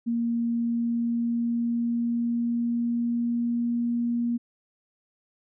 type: tone with pitch glide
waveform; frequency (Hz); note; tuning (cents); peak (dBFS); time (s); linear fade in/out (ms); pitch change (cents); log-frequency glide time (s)
sine; 233.8 to 237.1; A#3 to A#3; +5 to +30; -23; 0.06-4.38; 20; +25; 0.33-3.8
effects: none